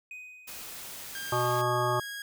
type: tone with exponential decay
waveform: triangle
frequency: 2500 Hz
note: D#7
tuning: 8 cents sharp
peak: -37 dBFS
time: 0.11-1.26 s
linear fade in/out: 2 ms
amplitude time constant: 250 ms
type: noise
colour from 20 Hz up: white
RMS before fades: -42 dBFS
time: 0.47-1.62 s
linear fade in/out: 10 ms
type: tone with pitch glide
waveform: sawtooth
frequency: 1600 to 1644 Hz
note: G6 to G#6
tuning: +35 to -18 cents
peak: -33 dBFS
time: 1.15-2.22 s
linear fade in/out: 2 ms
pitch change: +47 cents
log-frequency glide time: 1.4-1.6 s
type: harmonic tone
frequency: 122.7 Hz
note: B2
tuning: 11 cents flat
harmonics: 1 / 3 / 5 / 7 / 9 / 10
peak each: -32 / -32 / -32 / -32 / -32 / -32 dBFS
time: 1.32-2 s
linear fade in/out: 5 ms
effects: none

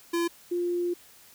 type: tone pair in turn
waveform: square / sine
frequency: 340.4 / 350.4 Hz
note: F4 / F4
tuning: -44 / +6 cents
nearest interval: minor second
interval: 50 cents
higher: second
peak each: -25 dBFS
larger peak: neither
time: 0.13-0.28 / 0.51-0.94 s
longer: second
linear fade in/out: 10 ms
effects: white hiss -54 dBFS RMS until 1.34 s

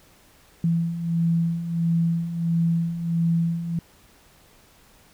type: beating tone pair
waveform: sine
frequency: 166.3 / 167.8 Hz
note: E3 / E3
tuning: +16 / +31 cents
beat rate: 1.5 Hz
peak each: -27 / -21 dBFS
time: 0.64-3.79 s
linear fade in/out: 2 ms
effects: pink hiss -55 dBFS RMS until 5.13 s

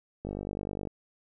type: click train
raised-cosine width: 2 ms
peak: -22 dBFS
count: 32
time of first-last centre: 0.25-0.872 s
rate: 49.8 Hz
effects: none

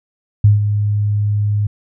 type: tone with ADSR envelope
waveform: sine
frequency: 103.8 Hz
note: G#2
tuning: in tune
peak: -4 dBFS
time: 0.44-1.67 s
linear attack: 5 ms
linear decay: 150 ms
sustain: -9 dB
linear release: 6 ms
effects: none

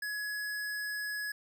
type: tone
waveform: square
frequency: 1685 Hz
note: G#6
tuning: 25 cents sharp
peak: -35 dBFS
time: 0.02-1.32 s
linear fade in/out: 5 ms
effects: none

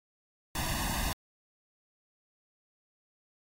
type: noise with comb filter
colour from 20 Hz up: pink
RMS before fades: -33 dBFS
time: 0.55-1.13 s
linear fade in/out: 2 ms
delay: 1.1 ms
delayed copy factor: +0.85
effects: AAC 48 kbps

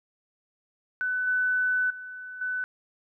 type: tone with level steps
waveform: sine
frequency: 1500 Hz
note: F#6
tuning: 23 cents sharp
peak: -25 / -22 / -37 / -27 dBFS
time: 1.01-2.64 s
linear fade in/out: 0 ms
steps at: 1.27 / 1.9 / 2.41 s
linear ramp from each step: 5 ms
effects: none

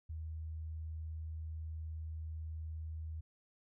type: tone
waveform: sine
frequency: 79.4 Hz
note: D#2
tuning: 36 cents sharp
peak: -40 dBFS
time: 0.09-3.21 s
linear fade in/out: 10 ms
effects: none

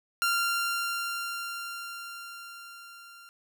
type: tone with level ramp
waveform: sawtooth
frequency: 1386 Hz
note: F6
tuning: 14 cents flat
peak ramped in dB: -20 to -45 dBFS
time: 0.22-3.29 s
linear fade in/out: 0 ms
effects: none

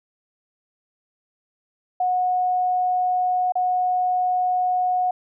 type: tone with dropouts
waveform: sine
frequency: 730 Hz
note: F#5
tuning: 24 cents flat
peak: -18 dBFS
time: 2-5.11 s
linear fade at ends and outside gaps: 5 ms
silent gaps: 3.522-3.554 s
effects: none

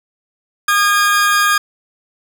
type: tone pair together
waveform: 40% pulse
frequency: 1221 / 1629.8 Hz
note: D#6 / G#6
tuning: -33 / -33 cents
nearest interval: perfect fourth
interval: 500 cents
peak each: -13 dBFS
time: 0.68-1.58 s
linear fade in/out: 5 ms
effects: none

